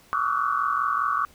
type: tone cluster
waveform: sine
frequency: 1118 / 1163 / 1282 / 1426 / 1491 Hz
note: C#6 / D6 / E6 / F6 / F#6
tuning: +14 / -17 / -49 / +36 / +13 cents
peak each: -27 / -26 / -27 / -33 / -33 dBFS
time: 0.13-1.25 s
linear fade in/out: 0 ms
effects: pink hiss -55 dBFS RMS until 1.34 s